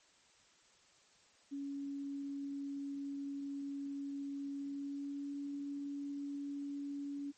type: tone with pitch glide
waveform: sine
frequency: 280 to 283.3 Hz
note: C#4 to C#4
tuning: +18 to +38 cents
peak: -39 dBFS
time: 1.51-7.32 s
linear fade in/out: 20 ms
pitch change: +20 cents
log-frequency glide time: 4.6-5.34 s
effects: white hiss -67 dBFS RMS until 7.37 s + MP3 32 kbps